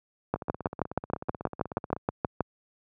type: two click trains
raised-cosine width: 1 ms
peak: -22 / -11 dBFS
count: 27 / 14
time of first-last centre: 0.36-1.965 / 0.34-2.407 s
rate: 16.2 / 6.29 Hz
effects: high-pass 80 Hz 12 dB/octave